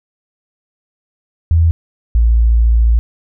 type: tone pair in turn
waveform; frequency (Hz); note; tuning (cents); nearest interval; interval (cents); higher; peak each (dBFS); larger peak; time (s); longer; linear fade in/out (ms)
sine; 82.41 / 57.1; E2 / A#1; 0 / -35; tritone; 635; first; -7; neither; 1.51-1.71 / 2.15-2.99; second; 0
effects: none